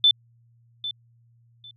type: tone with echo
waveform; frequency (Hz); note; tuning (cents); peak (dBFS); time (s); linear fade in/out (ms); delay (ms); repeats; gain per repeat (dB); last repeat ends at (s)
sine; 3524; A7; +2; -13; 0.04-0.11; 2; 800; 2; -14; 1.71
effects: added 117 Hz sine -56 dBFS peak until 1.76 s